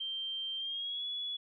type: tone with pitch glide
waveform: sine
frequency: 3150 to 3396 Hz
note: G7 to G#7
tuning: +8 to +38 cents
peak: -35 dBFS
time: 0-1.37 s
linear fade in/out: 10 ms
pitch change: +130 cents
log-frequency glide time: 0.57-1.05 s
effects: none